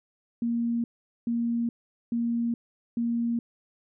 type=tone bursts; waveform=sine; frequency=234.4 Hz; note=A#3; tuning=10 cents sharp; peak=-24 dBFS; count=4; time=0.42-3.39 s; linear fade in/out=2 ms; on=420 ms; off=430 ms; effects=none